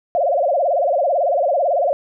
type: tone with vibrato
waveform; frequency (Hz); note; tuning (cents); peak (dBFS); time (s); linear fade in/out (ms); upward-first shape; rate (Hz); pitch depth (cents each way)
sine; 622.3; D#5; 0; -14; 0.15-1.93; 0; sine; 18; 250
effects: none